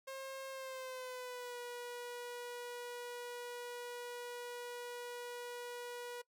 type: tone with pitch glide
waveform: sawtooth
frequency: 535 to 485 Hz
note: C5 to B4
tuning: +38 to -31 cents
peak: -40 dBFS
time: 0.07-6.22 s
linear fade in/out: 10 ms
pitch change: -169 cents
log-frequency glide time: 0.5-1.58 s
effects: noise-tail reverb RT60 0.1 s tail -21 dB re dry